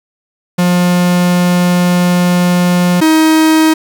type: tone pair in turn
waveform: 45% pulse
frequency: 177.5 / 316.3 Hz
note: F3 / D#4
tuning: +28 / +29 cents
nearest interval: minor seventh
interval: 1001 cents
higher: second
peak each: -8 / -6 dBFS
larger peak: second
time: 0.58-3.01 / 3.01-3.74 s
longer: first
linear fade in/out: 10 ms
effects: 7-bit